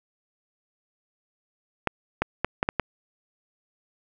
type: clicks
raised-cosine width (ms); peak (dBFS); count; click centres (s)
0.5; -7; 6; 1.873 / 2.22 / 2.446 / 2.629 / 2.689 / 2.797
effects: none